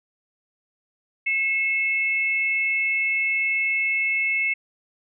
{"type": "tone pair together", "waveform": "sine", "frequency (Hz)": [2174, 2633], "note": ["C#7", "E7"], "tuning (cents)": [-34, -3], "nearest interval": "minor third", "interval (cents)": 331, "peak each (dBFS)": [-21, -26], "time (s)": [1.26, 4.54], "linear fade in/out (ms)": 10, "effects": []}